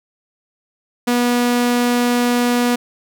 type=tone; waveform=sawtooth; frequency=242.8 Hz; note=B3; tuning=29 cents flat; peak=-10 dBFS; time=1.07-2.76 s; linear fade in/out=10 ms; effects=none